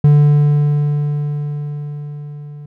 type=tone with level ramp; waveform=triangle; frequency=146.83 Hz; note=D3; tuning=in tune; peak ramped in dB=-3 to -28 dBFS; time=0.04-2.66 s; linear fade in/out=5 ms; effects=none